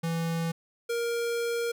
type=tone pair in turn; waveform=square; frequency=165.8 / 469 Hz; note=E3 / A#4; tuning=+10 / +11 cents; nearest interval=octave + tritone; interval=1801 cents; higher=second; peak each=-28 dBFS; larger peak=neither; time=0.03-0.52 / 0.89-1.72 s; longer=second; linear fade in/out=10 ms; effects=none